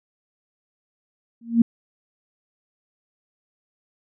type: tone with exponential growth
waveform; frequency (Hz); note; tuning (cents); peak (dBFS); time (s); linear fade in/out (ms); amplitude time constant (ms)
sine; 232.2; A#3; -7; -8; 1.41-1.62; 5; 44
effects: none